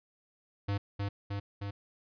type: tone with echo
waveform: square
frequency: 100.6 Hz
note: G2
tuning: 45 cents sharp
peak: -30 dBFS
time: 0.68-0.78 s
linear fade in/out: 10 ms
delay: 310 ms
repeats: 3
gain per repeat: -2 dB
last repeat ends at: 1.71 s
effects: resampled to 11025 Hz